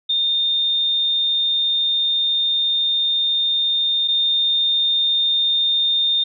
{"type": "tone pair in turn", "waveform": "sine", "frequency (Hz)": [3637, 3637], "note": ["A#7", "A#7"], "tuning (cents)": [-43, -43], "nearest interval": "unison", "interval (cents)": 0, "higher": "neither", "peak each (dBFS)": [-16, -15], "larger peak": "second", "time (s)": [[0.09, 4.08], [4.08, 6.24]], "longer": "first", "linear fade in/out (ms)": 10, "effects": []}